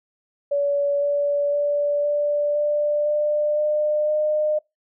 sine tone with pitch steps, 570 / 575.3 / 580.6 / 586 / 591.5 / 597 / 602.5 / 608.1 Hz, C#5 / D5 / D5 / D5 / D5 / D5 / D5 / D#5, +48 / -36 / -20 / -4 / +12 / +28 / +44 / -40 cents, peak -18 dBFS, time 0.51-4.59 s, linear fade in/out 10 ms, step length 510 ms, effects noise-tail reverb RT60 0.2 s tail -24 dB re dry

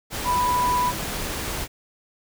sine tone in noise, 987.8 Hz, B5, in tune, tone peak -19 dBFS, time 0.24-0.93 s, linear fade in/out 50 ms, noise pink, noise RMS -29 dBFS, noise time 0.1-1.68 s, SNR +7 dB, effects none

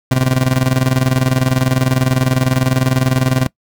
30% pulse tone with tremolo, 129.5 Hz, C3, 17 cents flat, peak -7 dBFS, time 0.11-3.47 s, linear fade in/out 5 ms, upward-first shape square, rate 20 Hz, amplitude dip 70%, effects noise-tail reverb RT60 0.1 s tail -23 dB re dry

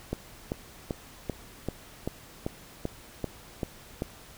click train, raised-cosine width 2 ms, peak -16 dBFS, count 11, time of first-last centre 0.13-4.021 s, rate 2.57 Hz, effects pink hiss -50 dBFS RMS until 4.37 s

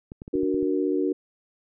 clicks, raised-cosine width 3 ms, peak -25 dBFS, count 7, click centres 0.119 / 0.219 / 0.279 / 0.355 / 0.432 / 0.544 / 0.628 s
sine chord, D augmented, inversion none, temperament equal, 293.7 / 370 / 466.2 Hz, D4 / F#4 / A#4, 0 / 0 / 0 cents, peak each -25 / -25 / -29 dBFS, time 0.33-1.13 s, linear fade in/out 10 ms
effects none

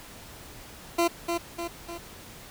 20% pulse tone with echo, 341 Hz, F4, 41 cents flat, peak -16 dBFS, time 0.98-1.08 s, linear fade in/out 10 ms, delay 300 ms, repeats 3, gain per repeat -5 dB, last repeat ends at 1.98 s, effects pink hiss -46 dBFS RMS until 2.5 s

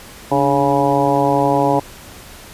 harmonic tone with a mistuned harmonic, 139.4 Hz, C#3, 10 cents sharp, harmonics 1 / 2 / 3 / 4 / 5 / 6 / 7, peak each -23 / -19 / -21 / -19 / -20 / -19 / -21 dBFS, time 0.31-1.8 s, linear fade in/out 10 ms, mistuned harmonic 2, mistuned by +65 cents, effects pink hiss -38 dBFS RMS until 2.53 s + resampled to 32000 Hz

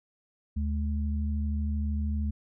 sine tone pair together, 75.2 / 212.7 Hz, D2 / G#3, +42 / +42 cents, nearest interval octave + tritone, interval 1800 cents, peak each -27 / -34 dBFS, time 0.56-2.31 s, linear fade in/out 10 ms, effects none

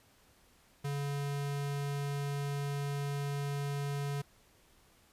square tone, 142 Hz, C#3, 42 cents sharp, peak -34 dBFS, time 0.84-4.22 s, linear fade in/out 10 ms, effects pink hiss -65 dBFS RMS until 5.12 s + resampled to 32000 Hz

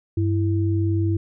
sine tone pair together, 98.26 / 330.7 Hz, G2 / E4, +5 / +6 cents, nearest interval octave + major sixth, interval 2101 cents, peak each -19 / -24 dBFS, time 0.17-1.17 s, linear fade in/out 5 ms, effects none

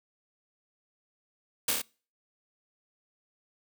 white noise with echo, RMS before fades -26 dBFS, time 1.68-1.71 s, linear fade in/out 5 ms, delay 27 ms, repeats 4, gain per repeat -2 dB, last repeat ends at 1.818 s, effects noise-tail reverb RT60 0.4 s tail -26 dB re dry

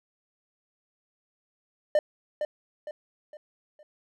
triangle tone with echo, 602 Hz, D5, 43 cents sharp, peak -16 dBFS, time 1.95-1.99 s, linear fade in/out 2 ms, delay 460 ms, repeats 4, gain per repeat -8 dB, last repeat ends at 3.83 s, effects none

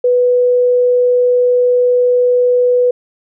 sine tone, 493.7 Hz, B4, 1 cent flat, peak -8 dBFS, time 0.04-2.91 s, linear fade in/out 5 ms, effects none

